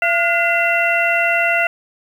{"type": "harmonic tone with a mistuned harmonic", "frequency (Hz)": 680, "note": "F5", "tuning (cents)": -46, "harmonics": [1, 2, 3, 4], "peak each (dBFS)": [-19, -19, -19, -19], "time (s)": [0.02, 1.67], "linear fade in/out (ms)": 2, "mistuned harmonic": 2, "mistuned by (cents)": 89, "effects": ["7-bit"]}